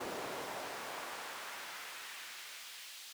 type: noise with high-pass filter sweep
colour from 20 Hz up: brown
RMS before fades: -45 dBFS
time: 0-3.13 s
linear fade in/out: 10 ms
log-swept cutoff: 420 to 3600 Hz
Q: 0.9
effects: none